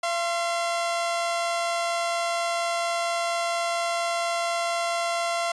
sawtooth tone pair together, 681.9 / 1055 Hz, F5 / C6, -42 / +14 cents, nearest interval minor sixth, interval 756 cents, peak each -21 / -29 dBFS, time 0.03-5.52 s, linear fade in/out 5 ms, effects resampled to 22050 Hz

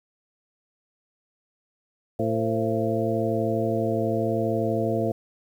harmonic tone with a mistuned harmonic, 112.3 Hz, A2, 36 cents sharp, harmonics 1 / 2 / 3 / 4 / 5 / 6, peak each -29 / -29 / -29 / -29 / -29 / -29 dBFS, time 2.19-5.12 s, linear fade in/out 5 ms, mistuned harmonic 5, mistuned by -100 cents, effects 9-bit

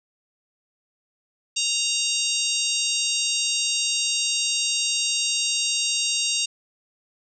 harmonic tone with a mistuned harmonic, 930 Hz, A#5, 4 cents flat, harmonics 3 / 4 / 5 / 6 / 7 / 8 / 9, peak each -27 / -28 / -29 / -30 / -30 / -31 / -32 dBFS, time 1.56-6.46 s, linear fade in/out 10 ms, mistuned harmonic 6, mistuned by +20 cents, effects none

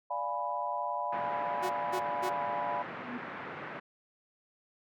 sine chord, D diminished seventh, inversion none, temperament equal, 587.3 / 698.5 / 830.6 / 987.8 Hz, D5 / F5 / Ab5 / Cb6, 0 / 0 / 0 / 0 cents, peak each -39 / -38 / -38 / -34 dBFS, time 0.1-2.83 s, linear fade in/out 10 ms
white band-pass noise, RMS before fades -42 dBFS, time 1.12-3.8 s, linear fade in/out 10 ms, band 120 to 1900 Hz, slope 24 dB/octave
sawtooth tone bursts, 367.3 Hz, F#4, 13 cents flat, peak -29 dBFS, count 3, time 1.62-2.3 s, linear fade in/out 20 ms, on 80 ms, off 220 ms
sine tone with exponential growth, 244.8 Hz, B3, 15 cents flat, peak -35 dBFS, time 2.72-3.18 s, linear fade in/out 5 ms, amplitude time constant 100 ms
effects none

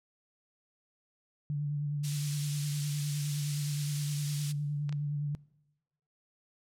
sine tone with vibrato, 146.1 Hz, D3, 9 cents flat, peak -30 dBFS, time 1.5-5.35 s, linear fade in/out 0 ms, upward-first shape sine, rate 9.7 Hz, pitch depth 27 cents each way
pink high-pass noise, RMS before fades -41 dBFS, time 2.03-4.53 s, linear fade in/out 20 ms, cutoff 4100 Hz, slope 12 dB/octave
clicks, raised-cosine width 0.2 ms, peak -28 dBFS, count 2, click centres 4.893 / 4.926 s
effects noise-tail reverb RT60 1.0 s tail -22 dB re dry + low-pass 11000 Hz 12 dB/octave

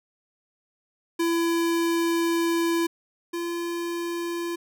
square tone pair in turn, 336 / 341.9 Hz, E4 / F4, +33 / -37 cents, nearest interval unison, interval 30 cents, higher second, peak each -22 / -28 dBFS, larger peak first, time 1.19-2.87 / 3.33-4.56 s, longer first, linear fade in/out 10 ms, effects none

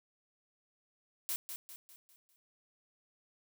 blue noise with echo, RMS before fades -36 dBFS, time 1.29-1.36 s, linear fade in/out 0 ms, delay 200 ms, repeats 5, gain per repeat -7 dB, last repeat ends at 2.36 s, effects none

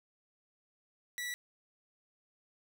sawtooth tone, 1952 Hz, B6, 21 cents flat, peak -33 dBFS, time 1.18-1.34 s, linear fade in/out 0 ms, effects none

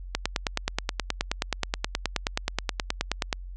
click train, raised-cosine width 0.2 ms, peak -7 dBFS, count 31, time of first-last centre 0.15-3.328 s, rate 9.44 Hz, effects added 45 Hz sine -36 dBFS peak until 3.56 s + resampled to 24000 Hz

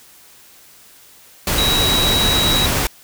sine tone in noise, 3862 Hz, B7, 39 cents flat, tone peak -16 dBFS, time 1.58-2.66 s, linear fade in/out 2 ms, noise pink, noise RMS -18 dBFS, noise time 1.47-2.87 s, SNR -1 dB, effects white hiss -46 dBFS RMS until 3.03 s

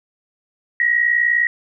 sine tone pair together, 1891 / 1950.9 Hz, A#6 / B6, +24 / -22 cents, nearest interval minor second, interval 54 cents, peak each -15 / -19 dBFS, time 0.8-1.47 s, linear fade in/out 2 ms, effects none

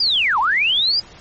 sine linear two-way sweep, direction down then up, 4978 to 820 to 4978 Hz, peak -14 dBFS, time 0-1 s, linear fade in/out 5 ms, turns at 0.39 s, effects pink hiss -43 dBFS RMS until 1.2 s + MP3 32 kbps

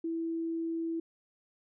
sine tone, 329.6 Hz, E4, in tune, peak -31 dBFS, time 0.04-1 s, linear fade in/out 5 ms, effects none

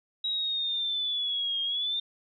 sine linear two-way sweep, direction down then up, 3845 to 3224 to 3625 Hz, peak -27 dBFS, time 0.24-2 s, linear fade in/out 5 ms, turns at 1.62 s, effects none

